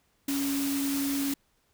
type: tone in noise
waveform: sine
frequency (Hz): 278.2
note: C#4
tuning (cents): +6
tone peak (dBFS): -27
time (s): 0.28-1.34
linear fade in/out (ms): 5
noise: white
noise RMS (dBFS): -35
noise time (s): 0.28-1.34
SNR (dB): +5
effects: pink hiss -70 dBFS RMS until 1.73 s